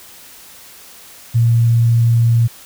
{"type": "tone", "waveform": "sine", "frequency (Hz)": 116.54, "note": "A#2", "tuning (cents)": 0, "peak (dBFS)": -9, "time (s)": [1.34, 2.48], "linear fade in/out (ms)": 20, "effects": ["white hiss -40 dBFS RMS until 2.65 s"]}